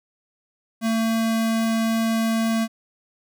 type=tone; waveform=square; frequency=225.3 Hz; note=A3; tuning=41 cents sharp; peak=-20 dBFS; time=0.81-2.68 s; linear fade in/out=50 ms; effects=none